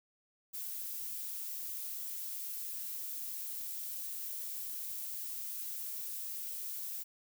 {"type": "noise", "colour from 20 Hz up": "violet", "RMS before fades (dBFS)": -41, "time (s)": [0.53, 7.04], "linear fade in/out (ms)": 20, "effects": []}